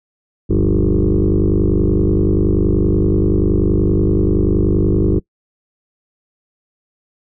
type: tone with frequency modulation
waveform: sine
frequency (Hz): 138.59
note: C#3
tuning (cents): 0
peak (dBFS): -10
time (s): 0.49-5.2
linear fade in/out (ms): 20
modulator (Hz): 50.5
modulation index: 5.2
effects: noise-tail reverb RT60 0.1 s tail -24 dB re dry + tanh soft clip ceiling -6 dBFS